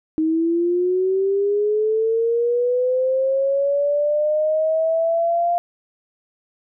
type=linear sweep; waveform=sine; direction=up; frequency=312.7 to 698.5 Hz; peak=-16 dBFS; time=0.18-5.58 s; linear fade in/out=0 ms; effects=none